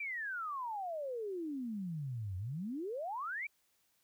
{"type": "exponential two-way sweep", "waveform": "sine", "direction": "down then up", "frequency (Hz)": [2388, 89, 2388], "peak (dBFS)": -37, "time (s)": [0, 3.47], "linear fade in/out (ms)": 5, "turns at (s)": 2.37, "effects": ["white hiss -75 dBFS RMS until 4.03 s"]}